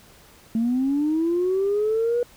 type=linear sweep; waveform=sine; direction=up; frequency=220.8 to 487.5 Hz; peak=-18 dBFS; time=0.55-2.23 s; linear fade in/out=2 ms; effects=tanh soft clip ceiling -15 dBFS + pink hiss -51 dBFS RMS until 2.36 s